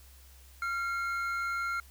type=tone pair together; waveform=triangle; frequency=1381.5 / 2161 Hz; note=F6 / C#7; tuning=-19 / -45 cents; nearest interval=minor sixth; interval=774 cents; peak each=-29 / -38 dBFS; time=0.62-1.8 s; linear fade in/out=2 ms; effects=added 66 Hz sine -53 dBFS peak until 1.9 s + white hiss -59 dBFS RMS until 1.9 s